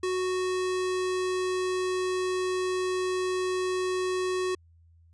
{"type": "tone", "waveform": "square", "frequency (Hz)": 369, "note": "F#4", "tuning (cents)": -5, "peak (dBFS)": -27, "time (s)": [0.03, 4.55], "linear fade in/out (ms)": 5, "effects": ["added 83 Hz sine -55 dBFS peak until 5.13 s", "resampled to 22050 Hz"]}